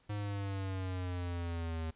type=exponential sweep; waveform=square; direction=down; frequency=104.4 to 79.9 Hz; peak=-36 dBFS; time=0.09-1.91 s; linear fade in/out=10 ms; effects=pink hiss -69 dBFS RMS until 1.95 s + resampled to 8000 Hz